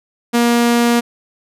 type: tone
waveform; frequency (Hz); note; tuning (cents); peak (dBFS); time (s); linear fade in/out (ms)
sawtooth; 237.1; A#3; +30; -7; 0.33-1.01; 20
effects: resampled to 32000 Hz